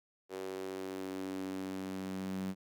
sawtooth tone with high-pass filter sweep, 94.7 Hz, F#2, 41 cents sharp, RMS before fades -40 dBFS, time 0.29-2.55 s, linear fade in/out 50 ms, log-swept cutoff 410 to 190 Hz, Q 3.7, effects none

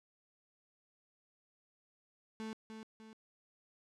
35% pulse tone with echo, 220 Hz, A3, in tune, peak -39 dBFS, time 2.4-2.53 s, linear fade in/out 0 ms, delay 300 ms, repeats 2, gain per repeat -6 dB, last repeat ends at 3.13 s, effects low-pass 7000 Hz 12 dB/octave

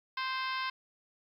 harmonic tone with a mistuned harmonic, 522 Hz, C5, 4 cents flat, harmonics 2 / 3 / 4 / 5 / 6 / 7 / 8 / 9 / 10, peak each -35 / -39 / -41 / -43 / -45 / -46 / -47 / -48 / -49 dBFS, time 0.17-0.7 s, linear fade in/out 5 ms, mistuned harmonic 9, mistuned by +22 cents, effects 11-bit

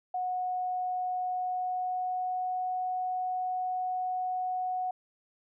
sine tone with pitch glide, 732 to 736.7 Hz, F#5 to F#5, -19 to -8 cents, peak -29 dBFS, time 0.14-4.91 s, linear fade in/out 5 ms, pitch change +11 cents, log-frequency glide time 1.27-2.69 s, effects none

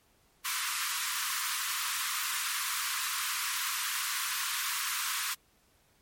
pink high-pass noise, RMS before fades -33 dBFS, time 0.44-5.35 s, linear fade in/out 20 ms, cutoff 1000 Hz, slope 96 dB/octave, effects pink hiss -67 dBFS RMS until 6.01 s + MP3 64 kbps

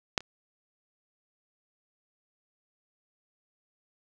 clicks, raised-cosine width 0.2 ms, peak -7 / -29 dBFS, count 2, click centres 0.178 / 0.206 s, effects none

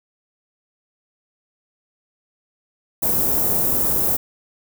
white band-stop noise, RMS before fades -19 dBFS, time 3.02-4.17 s, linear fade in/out 10 ms, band 580 to 16000 Hz, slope 12 dB/octave, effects none

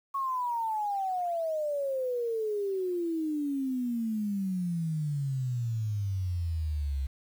sine exponential sweep, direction down, 1108.7 to 66 Hz, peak -28 dBFS, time 0.14-7.07 s, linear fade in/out 10 ms, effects 9-bit

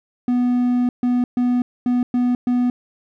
triangle tone bursts at uneven times, 246.2 Hz, B3, 5 cents flat, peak -13 dBFS, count 6, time 0.28-0.89 / 1.03-1.24 / 1.37-1.62 / 1.86-2.03 / 2.14-2.35 / 2.47-2.7 s, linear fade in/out 2 ms, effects none

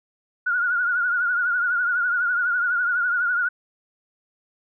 sine tone with vibrato, 1440 Hz, F#6, 47 cents flat, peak -19 dBFS, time 0.46-3.49 s, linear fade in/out 10 ms, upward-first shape triangle, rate 12 Hz, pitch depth 79 cents each way, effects none

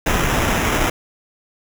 pink noise with sample-and-hold, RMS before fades -18 dBFS, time 0.06-0.9 s, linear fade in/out 5 ms, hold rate 4410 Hz, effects none

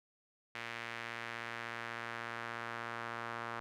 sawtooth tone with band-pass filter sweep, 116.54 Hz, A#2, in tune, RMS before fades -43 dBFS, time 0.55-3.6 s, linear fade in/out 0 ms, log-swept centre 2100 to 1300 Hz, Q 1.7, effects none

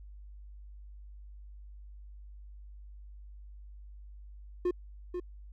triangle tone with echo, 357.1 Hz, F4, 39 cents sharp, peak -24 dBFS, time 4.65-4.71 s, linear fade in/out 5 ms, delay 490 ms, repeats 1, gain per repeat -7 dB, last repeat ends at 5.2 s, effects added 50 Hz sine -46 dBFS peak until 5.52 s

